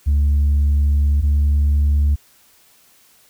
sine tone pair in turn, 72.1 / 72.52 Hz, D2 / D2, -31 / -21 cents, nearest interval unison, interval 10 cents, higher second, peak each -10 dBFS, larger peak neither, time 0.06-1.22 / 1.22-2.16 s, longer first, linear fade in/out 20 ms, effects tanh soft clip ceiling -11 dBFS + white hiss -53 dBFS RMS until 3.29 s

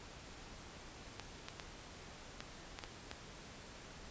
clicks, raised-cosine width 0.2 ms, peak -26 dBFS, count 7, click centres 1.197 / 1.485 / 1.598 / 2.405 / 2.789 / 2.838 / 3.114 s, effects pink hiss -53 dBFS RMS until 4.1 s + resampled to 16000 Hz

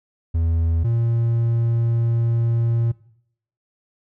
triangle tone pair in turn, 82.6 / 116.31 Hz, E2 / A#2, +4 / -3 cents, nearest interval tritone, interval 593 cents, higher second, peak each -15 / -15 dBFS, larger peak neither, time 0.34-0.84 / 0.84-2.92 s, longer second, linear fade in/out 10 ms, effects noise-tail reverb RT60 0.7 s tail -20 dB re dry

